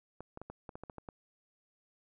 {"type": "clicks", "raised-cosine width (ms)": 1, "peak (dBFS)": -30, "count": 10, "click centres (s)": [0.206, 0.374, 0.416, 0.5, 0.692, 0.755, 0.836, 0.898, 0.983, 1.088], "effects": []}